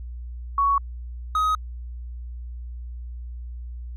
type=tone pair in turn; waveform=sine / triangle; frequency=1117 / 1260.7 Hz; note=C#6 / D#6; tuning=+13 / +22 cents; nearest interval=major second; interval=209 cents; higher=second; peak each=-17 dBFS; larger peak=neither; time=0.58-0.78 / 1.35-1.55 s; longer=neither; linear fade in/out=2 ms; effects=added 60 Hz sine -32 dBFS peak until 3.96 s